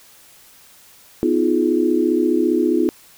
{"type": "chord", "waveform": "sine", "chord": "F half-diminished seventh", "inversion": "second", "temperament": "just", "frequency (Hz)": [251.4, 314.3, 349.2, 419.1], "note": ["Cb4", "Eb4", "F4", "Ab4"], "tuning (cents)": [31, 18, 0, 16], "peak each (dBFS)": [-21, -19, -18, -23], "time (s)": [1.23, 2.89], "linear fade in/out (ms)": 0, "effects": ["white hiss -48 dBFS RMS until 3.17 s"]}